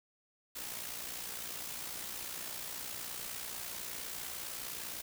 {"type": "noise with amplitude modulation", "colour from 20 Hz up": "white", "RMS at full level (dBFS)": -40, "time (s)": [0.55, 5.02], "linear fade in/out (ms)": 10, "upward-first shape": "sine", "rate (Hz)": 59.8, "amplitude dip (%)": 50, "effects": []}